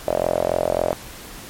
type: tone with band-pass filter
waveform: sawtooth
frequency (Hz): 43.65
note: F1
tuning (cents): 0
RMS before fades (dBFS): -21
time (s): 0.07-0.93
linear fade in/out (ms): 0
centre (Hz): 610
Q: 7.1
effects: pink hiss -38 dBFS RMS until 1.49 s + MP3 64 kbps

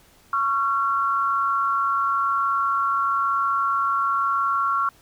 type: tone pair together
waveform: sine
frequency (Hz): 1108.7 / 1367.7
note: C#6 / F6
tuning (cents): 0 / -37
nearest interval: major third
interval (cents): 363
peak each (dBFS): -22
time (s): 0.33-4.89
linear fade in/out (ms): 2
effects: pink hiss -55 dBFS RMS until 5.01 s

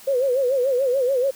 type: tone with vibrato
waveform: sine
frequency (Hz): 520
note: C5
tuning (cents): -11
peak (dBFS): -17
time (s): 0.07-1.31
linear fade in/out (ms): 10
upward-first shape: sine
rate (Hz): 6.9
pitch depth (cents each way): 120
effects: white hiss -45 dBFS RMS until 1.35 s

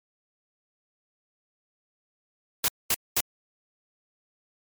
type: noise bursts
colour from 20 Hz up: white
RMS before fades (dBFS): -23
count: 3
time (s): 2.64-3.206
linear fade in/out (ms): 2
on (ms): 42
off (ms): 220
effects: MP3 96 kbps

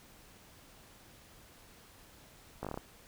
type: slowing click train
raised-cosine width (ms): 1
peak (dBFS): -24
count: 7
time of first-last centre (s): 2.63-2.775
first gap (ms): 17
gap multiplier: 1.14
effects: pink hiss -58 dBFS RMS until 3.07 s

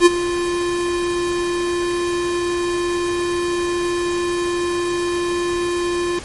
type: tone with ADSR envelope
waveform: square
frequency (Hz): 349.2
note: F4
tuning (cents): 0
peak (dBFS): -5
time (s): 0-6.19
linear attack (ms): 60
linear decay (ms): 24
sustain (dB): -14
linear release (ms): 3
effects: pink hiss -34 dBFS RMS until 6.24 s + MP3 48 kbps

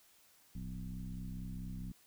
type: tone with frequency modulation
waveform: sine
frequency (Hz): 111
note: A2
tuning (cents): +16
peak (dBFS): -40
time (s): 0.55-1.92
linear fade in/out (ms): 5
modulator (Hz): 64.5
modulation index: 1.7
effects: white hiss -66 dBFS RMS until 2.06 s

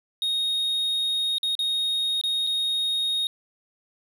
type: tone with dropouts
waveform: triangle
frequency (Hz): 3729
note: A#7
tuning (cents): 0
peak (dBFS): -21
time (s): 0.22-3.27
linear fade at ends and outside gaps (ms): 1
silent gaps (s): 1.383-1.431 / 1.552-1.591 / 2.213-2.237 / 2.467-2.471
effects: none

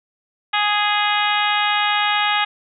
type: harmonic tone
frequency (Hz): 415.3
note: G#4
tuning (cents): 0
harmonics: 2 / 3 / 4 / 5 / 6 / 7 / 8 / 9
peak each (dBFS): -21 / -23 / -24 / -25 / -26 / -26 / -27 / -28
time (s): 0.53-2.45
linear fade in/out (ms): 10
effects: none

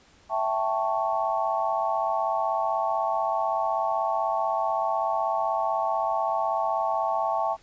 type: chord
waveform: sine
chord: A dominant seventh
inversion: second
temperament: equal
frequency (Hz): 659.3 / 784 / 880 / 1108.7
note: E5 / G5 / A5 / C#6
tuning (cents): 0 / 0 / 0 / 0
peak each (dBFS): -28 / -29 / -28 / -30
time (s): 0.29-7.57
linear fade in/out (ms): 50
effects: pink hiss -57 dBFS RMS until 7.62 s + resampled to 16000 Hz

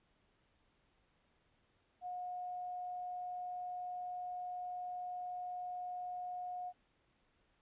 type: tone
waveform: sine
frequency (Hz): 722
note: F#5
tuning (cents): -43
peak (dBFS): -40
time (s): 2.01-6.73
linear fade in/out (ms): 50
effects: pink hiss -75 dBFS RMS until 7.61 s + resampled to 8000 Hz

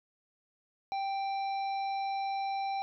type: harmonic tone with a mistuned harmonic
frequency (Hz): 784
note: G5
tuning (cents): 0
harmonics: 1 / 3 / 5 / 7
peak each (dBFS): -31 / -45 / -48 / -56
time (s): 0.92-2.82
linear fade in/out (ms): 0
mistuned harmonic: 5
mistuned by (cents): +36
effects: none

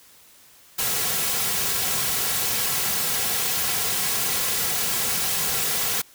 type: noise with comb filter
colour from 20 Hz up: white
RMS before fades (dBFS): -24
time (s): 0.78-6.02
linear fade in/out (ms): 10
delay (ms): 3.3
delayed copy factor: -0.6
effects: white hiss -52 dBFS RMS until 6.14 s

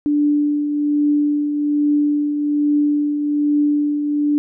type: tone with tremolo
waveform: sine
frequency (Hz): 293.7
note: D4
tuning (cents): 0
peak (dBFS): -12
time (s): 0.06-4.38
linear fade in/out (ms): 0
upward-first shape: triangle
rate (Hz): 1.2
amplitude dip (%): 50
effects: none

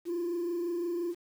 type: tone with frequency modulation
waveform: sine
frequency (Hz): 345.4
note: F4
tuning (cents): -19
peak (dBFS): -28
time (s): 0.05-1.15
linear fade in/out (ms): 50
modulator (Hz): 25.8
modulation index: 0.44
effects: tanh soft clip ceiling -28 dBFS + 9-bit

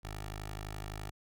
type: tone with notch filter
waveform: 10% pulse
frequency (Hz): 51.8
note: G#1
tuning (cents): -4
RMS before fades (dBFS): -42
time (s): 0.03-1.11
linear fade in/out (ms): 20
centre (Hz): 230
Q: 0.7
effects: none

